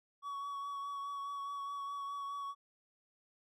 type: tone with vibrato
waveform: triangle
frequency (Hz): 1125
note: C#6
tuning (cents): +25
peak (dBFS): -37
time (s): 0.22-2.55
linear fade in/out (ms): 50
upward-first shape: triangle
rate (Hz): 4.8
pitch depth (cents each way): 22
effects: none